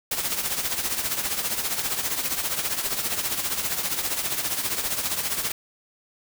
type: noise with tremolo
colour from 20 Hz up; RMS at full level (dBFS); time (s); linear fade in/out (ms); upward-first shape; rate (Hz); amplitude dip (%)
white; -24; 0.11-5.52; 5; triangle; 15; 70
effects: none